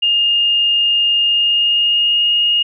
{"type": "tone with pitch glide", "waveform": "sine", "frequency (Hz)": [2829, 2855], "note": ["F7", "F7"], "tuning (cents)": [22, 37], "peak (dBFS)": -11, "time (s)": [0.02, 2.63], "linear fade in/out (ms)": 10, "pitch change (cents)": 15, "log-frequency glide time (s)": [1.2, 2.31], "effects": []}